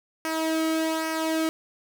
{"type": "tone with flanger", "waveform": "sawtooth", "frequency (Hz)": 320.2, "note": "D#4", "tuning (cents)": 50, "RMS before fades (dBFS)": -26, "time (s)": [0.25, 1.49], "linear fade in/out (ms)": 0, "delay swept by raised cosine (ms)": [0.26, 1.16], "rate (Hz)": 1.2, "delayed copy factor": -0.55, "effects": []}